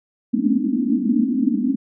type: band-pass noise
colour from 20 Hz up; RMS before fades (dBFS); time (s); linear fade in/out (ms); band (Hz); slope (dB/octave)
pink; -19; 0.33-1.76; 10; 210 to 300; 96
effects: none